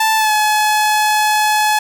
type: tone with pitch glide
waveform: sawtooth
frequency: 880 to 852 Hz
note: A5 to G#5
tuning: 0 to +44 cents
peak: -8 dBFS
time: 0-1.79 s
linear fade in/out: 5 ms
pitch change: -56 cents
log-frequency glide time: 0.16-0.32 s
effects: none